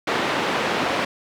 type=band-pass noise; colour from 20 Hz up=pink; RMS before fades=-23 dBFS; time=0.07-1.05 s; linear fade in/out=5 ms; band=290 to 2900 Hz; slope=12 dB/octave; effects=none